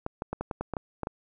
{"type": "clicks", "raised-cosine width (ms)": 1, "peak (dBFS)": -17, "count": 10, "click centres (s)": [0.064, 0.221, 0.33, 0.41, 0.512, 0.61, 0.737, 0.768, 1.033, 1.071], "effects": []}